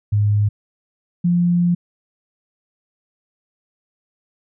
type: tone pair in turn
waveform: sine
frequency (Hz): 103.83 / 174.62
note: G#2 / F3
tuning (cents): 0 / 0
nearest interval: major sixth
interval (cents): 900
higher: second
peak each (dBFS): -13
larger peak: neither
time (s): 0.12-0.49 / 1.24-1.75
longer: second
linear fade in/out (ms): 10
effects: none